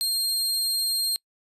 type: tone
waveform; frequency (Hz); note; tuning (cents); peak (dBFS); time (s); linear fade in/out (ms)
sawtooth; 4204; C8; +7; -20; 0.01-1.16; 0
effects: noise-tail reverb RT60 0.1 s tail -26 dB re dry + resampled to 32000 Hz